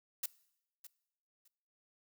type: noise with echo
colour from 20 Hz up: blue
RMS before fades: -36 dBFS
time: 0.23-0.26 s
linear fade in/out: 5 ms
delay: 610 ms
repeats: 2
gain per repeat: -15 dB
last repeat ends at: 1.48 s
effects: noise-tail reverb RT60 0.8 s tail -21 dB re dry